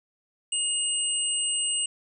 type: tone pair together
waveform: sine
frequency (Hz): 2853 / 8140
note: F7 / C9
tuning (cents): +36 / -49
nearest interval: octave + tritone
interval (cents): 1815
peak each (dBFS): -28 / -26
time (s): 0.52-1.86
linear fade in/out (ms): 5
effects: none